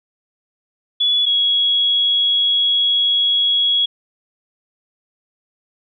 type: tone pair in turn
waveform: sine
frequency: 3413 / 3333 Hz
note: G#7 / G#7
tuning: +47 / +5 cents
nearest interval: unison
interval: 42 cents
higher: first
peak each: -13 dBFS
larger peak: neither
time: 1-1.26 / 1.26-3.86 s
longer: second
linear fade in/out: 10 ms
effects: none